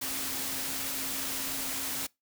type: tone in noise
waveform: sine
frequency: 268.6 Hz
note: C4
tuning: 46 cents sharp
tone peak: -45 dBFS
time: 0.01-2.07 s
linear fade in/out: 10 ms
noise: white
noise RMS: -34 dBFS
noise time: 0.01-2.07 s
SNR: -14 dB
effects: noise-tail reverb RT60 0.2 s tail -24 dB re dry